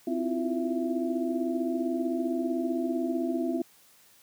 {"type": "tone cluster", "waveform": "sine", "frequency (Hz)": [259, 317.1, 332.6, 352.7, 668], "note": ["C4", "D#4", "E4", "F4", "E5"], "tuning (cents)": [-17, 33, 16, 17, 23], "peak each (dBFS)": [-30, -38, -31, -35, -36], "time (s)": [0.07, 3.62], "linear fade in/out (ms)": 5, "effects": ["white hiss -59 dBFS RMS until 4.22 s", "high-pass 60 Hz 12 dB/octave"]}